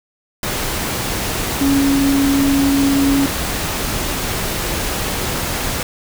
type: tone in noise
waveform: sine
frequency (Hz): 277.2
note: C#4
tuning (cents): 0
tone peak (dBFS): -12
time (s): 1.61-3.26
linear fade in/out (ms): 2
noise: pink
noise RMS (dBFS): -21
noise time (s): 0.43-5.83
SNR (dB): +6
effects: none